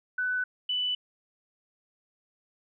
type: tone pair in turn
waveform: sine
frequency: 1498 / 2983 Hz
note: F#6 / F#7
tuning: +21 / +13 cents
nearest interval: octave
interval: 1192 cents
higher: second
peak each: -26 dBFS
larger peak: neither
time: 0.18-0.44 / 0.69-0.95 s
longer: neither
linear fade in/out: 5 ms
effects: none